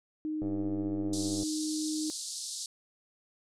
sine tone, 308.8 Hz, D#4, 13 cents flat, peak -31 dBFS, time 0.25-2.1 s, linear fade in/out 0 ms
click train, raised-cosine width 2 ms, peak -26 dBFS, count 100, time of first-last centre 0.42-1.431 s, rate 97.9 Hz
pink band-pass noise, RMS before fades -39 dBFS, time 1.13-2.66 s, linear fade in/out 2 ms, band 4000 to 9800 Hz, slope 48 dB/octave
effects none

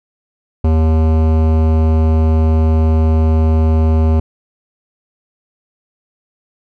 sine tone with hard clipping, 79.5 Hz, D#2, 38 cents sharp, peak -11 dBFS, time 0.64-4.2 s, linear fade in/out 5 ms, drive 17 dB, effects none

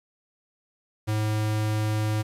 square tone, 107.5 Hz, A2, 40 cents flat, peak -24 dBFS, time 1.07-2.23 s, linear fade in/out 20 ms, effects resampled to 32000 Hz + 9-bit

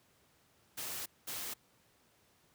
white noise bursts at uneven times, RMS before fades -41 dBFS, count 2, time 0.77-1.06 / 1.27-1.54 s, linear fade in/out 10 ms, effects pink hiss -69 dBFS RMS until 2.54 s + high-pass 80 Hz 12 dB/octave

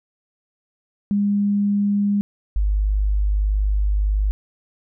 sine tone pair in turn, 203.1 / 50.77 Hz, G#3 / G#1, -38 / -39 cents, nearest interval 2 octaves, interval 2401 cents, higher first, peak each -16 dBFS, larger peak neither, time 1.11-2.21 / 2.56-4.31 s, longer second, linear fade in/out 0 ms, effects none

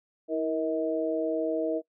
sine tone cluster, 322.8 / 470.5 / 636 Hz, E4 / A#4 / D#5, -36 / +16 / +38 cents, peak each -30 dBFS, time 0.28-1.82 s, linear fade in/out 50 ms, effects noise-tail reverb RT60 0.1 s tail -21 dB re dry

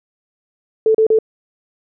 sine tone bursts, 440 Hz, A4, in tune, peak -9 dBFS, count 3, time 0.86-1.188 s, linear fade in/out 2 ms, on 86 ms, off 35 ms, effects none

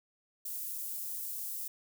white high-pass noise, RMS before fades -39 dBFS, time 0.45-1.68 s, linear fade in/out 5 ms, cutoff 11000 Hz, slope 12 dB/octave, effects none

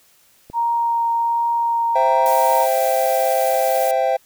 click, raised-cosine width 2 ms, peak -24 dBFS, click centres 0.5 s
sine tone with vibrato, 932.3 Hz, A#5, in tune, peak -16 dBFS, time 0.53-2.67 s, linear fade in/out 50 ms, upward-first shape triangle, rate 1.3 Hz, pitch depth 8 cents each way
triangle chord, C major, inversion none, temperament equal with one note detuned, 523.3 / 665.8 / 784 Hz, C5 / E5 / G5, 0 / +17 / 0 cents, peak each -18 dBFS, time 1.95-4.17 s, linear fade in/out 10 ms
blue noise, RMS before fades -29 dBFS, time 2.26-3.91 s, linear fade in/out 0 ms
effects white hiss -55 dBFS RMS until 4.25 s

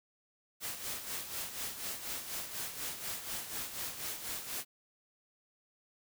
white noise with tremolo, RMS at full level -38 dBFS, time 0.6-4.65 s, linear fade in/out 50 ms, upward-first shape sine, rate 4.1 Hz, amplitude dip 60%, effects none

